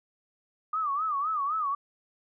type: tone with vibrato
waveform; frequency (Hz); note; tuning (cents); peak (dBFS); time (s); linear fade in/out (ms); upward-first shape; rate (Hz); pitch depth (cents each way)
sine; 1200; D6; +37; -26; 0.73-1.75; 5; sine; 3.9; 150
effects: none